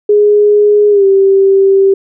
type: tone with pitch glide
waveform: sine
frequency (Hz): 415.3 to 389.7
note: G#4 to G4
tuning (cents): 0 to -10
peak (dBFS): -4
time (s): 0.09-1.94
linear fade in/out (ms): 5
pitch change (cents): -110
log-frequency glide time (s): 0.9-1.05
effects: none